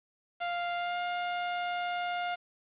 sawtooth tone with pitch glide, 698.5 to 707.4 Hz, F5 to F5, 0 to +22 cents, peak -27 dBFS, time 0.4-2.36 s, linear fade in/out 20 ms, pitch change +22 cents, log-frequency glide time 0.76-0.98 s, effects resampled to 8000 Hz + 9-bit

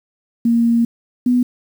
sine tone pair in turn, 233.1 / 246.9 Hz, A#3 / B3, 0 / 0 cents, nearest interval minor second, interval 100 cents, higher second, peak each -11 dBFS, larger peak neither, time 0.45-0.85 / 1.26-1.43 s, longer first, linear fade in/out 5 ms, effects 7-bit

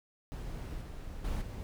brown noise with level steps, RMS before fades -40 / -43 / -34 / -41 dBFS, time 0.32-1.63 s, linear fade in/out 0 ms, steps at 0.81 / 1.24 / 1.41 s, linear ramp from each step 10 ms, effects none

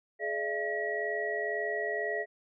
sine tone cluster, 421.4 / 592 / 674 / 1916 Hz, G#4 / D5 / E5 / A#6, +25 / +14 / +38 / +47 cents, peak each -35 / -38 / -36 / -34 dBFS, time 0.19-2.26 s, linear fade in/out 50 ms, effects none

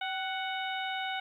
harmonic tone with a mistuned harmonic, 741 Hz, F#5, 2 cents sharp, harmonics 1 / 2 / 3 / 4 / 5, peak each -35 / -38 / -40 / -41 / -42 dBFS, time 0.01-1.2 s, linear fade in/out 5 ms, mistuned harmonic 1, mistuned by +56 cents, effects 11-bit

